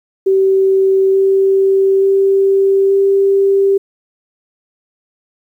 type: tone with pitch steps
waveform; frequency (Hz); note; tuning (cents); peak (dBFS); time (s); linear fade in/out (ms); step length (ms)
sine; 384.9 / 387.6 / 390.3 / 393; G4 / G4 / G4 / G4; -32 / -20 / -8 / +4; -8; 0.26-3.78; 10; 880
effects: 8-bit